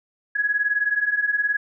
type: beating tone pair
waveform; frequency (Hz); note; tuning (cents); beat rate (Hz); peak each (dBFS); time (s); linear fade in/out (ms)
sine; 1661.2 / 1680.2; G#6 / G#6; 0 / +20; 19; -24 / -21; 0.35-1.57; 10
effects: none